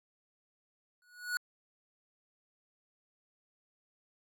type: tone with exponential growth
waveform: square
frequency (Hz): 1463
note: F#6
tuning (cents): -20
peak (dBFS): -29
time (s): 1.02-1.37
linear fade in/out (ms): 1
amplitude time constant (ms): 74
effects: AAC 64 kbps